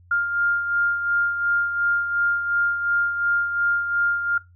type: beating tone pair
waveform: sine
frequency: 1403 / 1405.8 Hz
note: F6 / F6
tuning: +8 / +11 cents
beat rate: 2.8 Hz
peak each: -20 / -28 dBFS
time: 0.11-4.38 s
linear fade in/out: 5 ms
effects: noise-tail reverb RT60 0.2 s tail -20 dB re dry + added 88 Hz sine -49 dBFS peak until 4.55 s